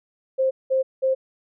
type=tone bursts; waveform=sine; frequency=527 Hz; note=C5; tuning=12 cents sharp; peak=-17 dBFS; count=3; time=0.38-1.15 s; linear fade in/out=20 ms; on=130 ms; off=190 ms; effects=none